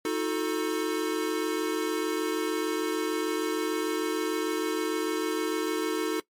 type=tone cluster; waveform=square; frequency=315.6 / 362.2 / 440.5 Hz; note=D#4 / F#4 / A4; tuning=+25 / -37 / +2 cents; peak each=-31 / -32 / -31 dBFS; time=0.05-6.2 s; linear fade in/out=2 ms; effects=noise-tail reverb RT60 0.1 s tail -19 dB re dry + MP3 64 kbps